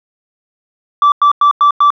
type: tone bursts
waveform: sine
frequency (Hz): 1162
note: D6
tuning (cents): -19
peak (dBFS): -3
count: 5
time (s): 1.02-1.904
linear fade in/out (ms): 2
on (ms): 100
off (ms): 96
effects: tanh soft clip ceiling -4 dBFS